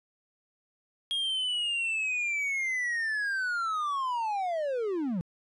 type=linear sweep; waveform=triangle; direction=down; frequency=3269 to 160 Hz; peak=-26 dBFS; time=1.11-5.21 s; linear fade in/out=0 ms; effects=resampled to 24000 Hz